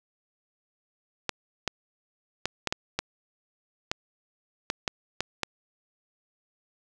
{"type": "clicks", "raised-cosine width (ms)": 0.2, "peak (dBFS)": -9, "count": 11, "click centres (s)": [1.293, 1.677, 2.456, 2.673, 2.725, 2.99, 3.915, 4.701, 4.878, 5.206, 5.433], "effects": []}